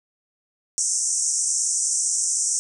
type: band-pass noise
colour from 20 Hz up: white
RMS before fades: -23 dBFS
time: 0.78-2.59 s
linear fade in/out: 0 ms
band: 5600 to 9000 Hz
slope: 96 dB/octave
effects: none